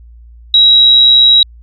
sine tone, 3857 Hz, B7, 42 cents flat, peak -3 dBFS, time 0.54-1.43 s, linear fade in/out 2 ms, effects added 58 Hz sine -34 dBFS peak until 1.62 s

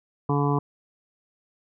harmonic tone, 143.3 Hz, D3, 42 cents flat, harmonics 1 / 2 / 3 / 5 / 6 / 7 / 8, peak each -23 / -27 / -28 / -33 / -34 / -29 / -34 dBFS, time 0.29-0.59 s, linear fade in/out 5 ms, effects none

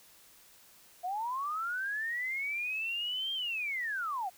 sine linear two-way sweep, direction up then down, 693 to 3200 to 693 Hz, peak -32 dBFS, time 1.03-4.3 s, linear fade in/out 20 ms, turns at 3.33 s, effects white hiss -59 dBFS RMS until 4.37 s

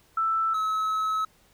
sine / triangle tone pair in turn, 1324 / 1290 Hz, E6 / E6, +7 / -38 cents, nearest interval unison, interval 45 cents, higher first, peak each -22 dBFS, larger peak neither, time 0.17-0.54 / 0.54-1.25 s, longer second, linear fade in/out 5 ms, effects pink hiss -61 dBFS RMS until 1.53 s

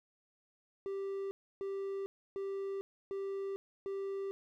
triangle tone bursts, 392 Hz, G4, in tune, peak -34 dBFS, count 5, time 0.86-4.31 s, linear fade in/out 0 ms, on 450 ms, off 300 ms, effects none

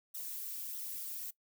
violet noise with flanger, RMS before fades -42 dBFS, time 0.14-1.31 s, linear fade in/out 10 ms, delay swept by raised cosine 0.41 to 4.21 ms, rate 1.6 Hz, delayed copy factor -0.7, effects noise-tail reverb RT60 0.1 s tail -20 dB re dry

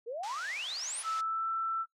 sine exponential sweep, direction up, 438.4 to 10850 Hz, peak -35 dBFS, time 0.06-1.03 s, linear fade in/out 20 ms
white band-pass noise, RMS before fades -47 dBFS, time 0.23-1.21 s, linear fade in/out 5 ms, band 620 to 6500 Hz, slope 24 dB/octave
sine tone with pitch glide, 1313 to 1332.9 Hz, E6 to E6, -7 to +19 cents, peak -30 dBFS, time 1.03-1.86 s, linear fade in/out 50 ms, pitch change +26 cents, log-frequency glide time 1.18-1.5 s
effects noise-tail reverb RT60 0.1 s tail -17 dB re dry

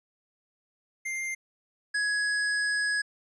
square tone pair in turn, 2102 / 1672.9 Hz, C7 / G#6, +7 / +12 cents, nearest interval major third, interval 395 cents, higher first, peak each -31 / -26 dBFS, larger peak second, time 1.05-1.35 / 1.94-3.02 s, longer second, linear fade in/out 10 ms, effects resampled to 24000 Hz

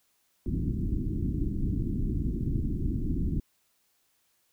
pink low-pass noise, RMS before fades -29 dBFS, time 0.46-3.4 s, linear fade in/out 2 ms, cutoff 330 Hz, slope 48 dB/octave, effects white hiss -71 dBFS RMS until 4.52 s

